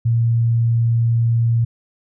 sine tone, 116.2 Hz, A#2, 5 cents flat, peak -13 dBFS, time 0.05-1.65 s, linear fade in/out 10 ms, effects none

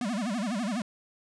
square tone with vibrato, 220 Hz, A3, in tune, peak -29 dBFS, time 0.01-0.82 s, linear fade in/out 2 ms, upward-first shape sine, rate 12 Hz, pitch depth 240 cents each way, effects resampled to 22050 Hz + 11-bit

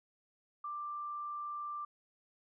sine tone, 1181 Hz, D6, 9 cents sharp, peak -38 dBFS, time 0.64-1.85 s, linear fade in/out 5 ms, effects none

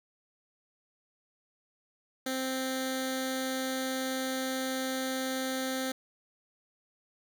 10% pulse tone with notch filter, 261.6 Hz, C4, in tune, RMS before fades -33 dBFS, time 2.26-5.92 s, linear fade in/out 5 ms, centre 1000 Hz, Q 1, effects none

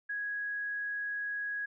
sine tone, 1661.2 Hz, G#6, in tune, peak -33 dBFS, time 0.09-1.66 s, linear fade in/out 10 ms, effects none

